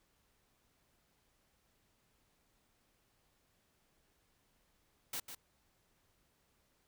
white noise with echo, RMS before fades -40 dBFS, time 5.13-5.2 s, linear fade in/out 5 ms, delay 150 ms, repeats 1, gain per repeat -8 dB, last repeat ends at 5.35 s, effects pink hiss -75 dBFS RMS until 6.87 s

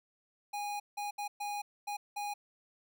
square tone bursts at uneven times, 822 Hz, G#5, 18 cents flat, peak -36 dBFS, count 6, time 0.53-0.8 / 0.97-1.11 / 1.18-1.28 / 1.4-1.62 / 1.87-1.97 / 2.16-2.34 s, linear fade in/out 10 ms, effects none

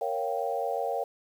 sine chord, G half-diminished seventh, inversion first, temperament equal, 466.2 / 554.4 / 698.5 / 784 Hz, Bb4 / Db5 / F5 / G5, 0 / 0 / 0 / 0 cents, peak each -33 dBFS, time 0.01-1.04 s, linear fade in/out 5 ms, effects 9-bit

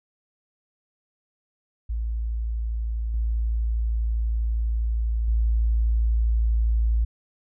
sine tone with level steps, 56.2 Hz, A1, 37 cents sharp, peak -24 / -21 / -18 dBFS, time 1.89-7.05 s, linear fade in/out 10 ms, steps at 3.14 / 5.28 s, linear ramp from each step 2 ms, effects none

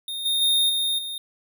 square tone with level steps, 3681 Hz, A#7, 23 cents flat, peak -29 / -21 / -18 / -22 / -30 dBFS, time 0.08-1.18 s, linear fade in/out 2 ms, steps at 0.25 / 0.41 / 0.69 / 0.98 s, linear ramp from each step 10 ms, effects none

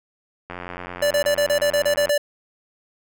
click train, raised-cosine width 0.5 ms, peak -17 dBFS, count 143, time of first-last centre 0.5-2.094 s, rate 89.1 Hz
square tone bursts, 583 Hz, D5, 13 cents flat, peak -17 dBFS, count 10, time 1.02-2.179 s, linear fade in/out 5 ms, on 88 ms, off 31 ms
effects none

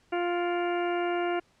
harmonic tone with a mistuned harmonic, 349.9 Hz, F4, 3 cents sharp, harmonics 1 / 2 / 3 / 4 / 5 / 6 / 7 / 8, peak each -28 / -31 / -40 / -37 / -43 / -46 / -43 / -43 dBFS, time 0.12-1.4 s, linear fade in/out 10 ms, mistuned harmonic 7, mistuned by -89 cents, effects pink hiss -65 dBFS RMS until 1.6 s + low-pass 7000 Hz 12 dB/octave

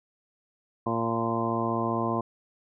harmonic tone with a mistuned harmonic, 115.1 Hz, A#2, 22 cents flat, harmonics 1 / 2 / 3 / 4 / 5 / 6 / 7 / 8 / 9, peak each -34 / -31 / -32 / -36 / -36 / -34 / -39 / -37 / -31 dBFS, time 0.86-2.21 s, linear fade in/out 5 ms, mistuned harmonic 7, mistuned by +26 cents, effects none

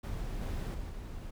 brown noise with level steps, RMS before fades -37 / -35 / -40 / -42 dBFS, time 0.03-1.31 s, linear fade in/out 10 ms, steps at 0.41 / 0.74 / 0.89 s, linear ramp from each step 5 ms, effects none

